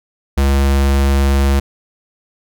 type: tone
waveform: square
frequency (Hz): 68.9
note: C#2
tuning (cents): -10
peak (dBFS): -11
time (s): 0.37-1.6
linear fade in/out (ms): 10
effects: none